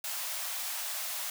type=high-pass noise; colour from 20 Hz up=white; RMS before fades=-36 dBFS; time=0.04-1.3 s; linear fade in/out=2 ms; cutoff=570 Hz; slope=96 dB/octave; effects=none